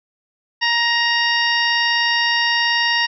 harmonic tone with a mistuned harmonic, 939 Hz, A#5, 12 cents sharp, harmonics 1 / 2 / 3 / 4 / 5 / 6, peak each -23 / -18 / -22 / -26 / -27 / -25 dBFS, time 0.61-3.07 s, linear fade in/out 20 ms, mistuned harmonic 6, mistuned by -43 cents, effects none

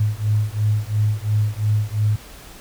sine beating tone pair, 104.7 / 107.6 Hz, G#2 / A2, +15 / -38 cents, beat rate 2.9 Hz, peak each -20 dBFS, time 0-2.16 s, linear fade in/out 5 ms, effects added 46 Hz sine -45 dBFS peak until 2.6 s + pink hiss -42 dBFS RMS until 2.6 s

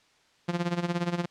sawtooth tone with tremolo, 173.7 Hz, F3, 9 cents flat, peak -20 dBFS, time 0.48-1.26 s, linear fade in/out 10 ms, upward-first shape sine, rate 17 Hz, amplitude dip 80%, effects white hiss -63 dBFS RMS until 1.3 s + low-pass 5000 Hz 12 dB/octave

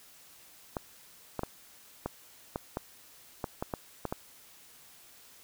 clicks, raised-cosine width 1 ms, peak -18 dBFS, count 11, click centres 0.768 / 1.393 / 1.434 / 2.06 / 2.559 / 2.771 / 3.442 / 3.625 / 3.738 / 4.053 / 4.125 s, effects white hiss -56 dBFS RMS until 5.43 s

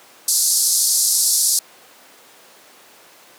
white band-pass noise, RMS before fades -17 dBFS, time 0.28-1.59 s, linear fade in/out 2 ms, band 4400 to 12000 Hz, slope 48 dB/octave, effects pink hiss -46 dBFS RMS until 3.38 s + high-pass 400 Hz 12 dB/octave

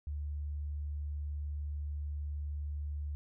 sine tone, 73.42 Hz, D2, in tune, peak -35 dBFS, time 0.07-3.15 s, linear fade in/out 0 ms, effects none

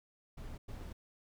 brown noise bursts at uneven times, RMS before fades -45 dBFS, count 2, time 0.37-0.58 / 0.68-0.93 s, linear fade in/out 10 ms, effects none

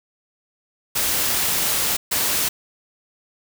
white noise bursts at uneven times, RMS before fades -21 dBFS, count 2, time 0.95-1.97 / 2.11-2.49 s, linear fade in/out 10 ms, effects none

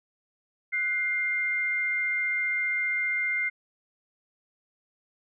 sine tone pair together, 1484.9 / 2100 Hz, F#6 / C7, +6 / +6 cents, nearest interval tritone, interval 600 cents, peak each -34 / -25 dBFS, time 0.72-3.5 s, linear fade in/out 20 ms, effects none

